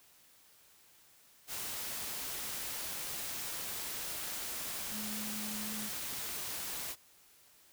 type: tone in noise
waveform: sine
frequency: 213.2 Hz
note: G#3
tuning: 46 cents sharp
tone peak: -42 dBFS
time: 4.9-5.9 s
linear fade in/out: 50 ms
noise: white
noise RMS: -40 dBFS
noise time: 1.47-6.96 s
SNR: -5 dB
effects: white hiss -63 dBFS RMS until 7.72 s